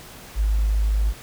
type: tone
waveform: sine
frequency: 52.2 Hz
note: G#1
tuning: 10 cents sharp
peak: -17 dBFS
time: 0.35-1.14 s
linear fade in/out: 50 ms
effects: pink hiss -42 dBFS RMS until 1.22 s